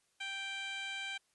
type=tone with band-pass filter; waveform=15% pulse; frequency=784 Hz; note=G5; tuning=in tune; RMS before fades=-41 dBFS; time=0.2-1.18 s; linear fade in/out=10 ms; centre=2900 Hz; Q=1.1; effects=white hiss -75 dBFS RMS until 1.34 s + resampled to 24000 Hz